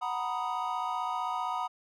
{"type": "chord", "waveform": "triangle", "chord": "B major seventh", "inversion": "second", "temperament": "equal", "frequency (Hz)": [740, 932.3, 987.8, 1244.5], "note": ["F#5", "A#5", "B5", "D#6"], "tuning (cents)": [0, 0, 0, 0], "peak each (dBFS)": -34, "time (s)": [0.01, 1.68], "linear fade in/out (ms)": 20, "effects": []}